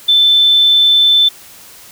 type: tone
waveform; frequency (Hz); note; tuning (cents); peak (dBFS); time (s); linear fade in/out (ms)
sine; 3530; A7; +5; -6; 0.08-1.29; 10
effects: white hiss -38 dBFS RMS until 1.91 s